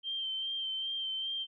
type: tone with vibrato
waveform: sine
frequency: 3136 Hz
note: G7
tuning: in tune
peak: -33 dBFS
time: 0.03-1.47 s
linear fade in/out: 50 ms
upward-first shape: sine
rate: 2.5 Hz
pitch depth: 24 cents each way
effects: none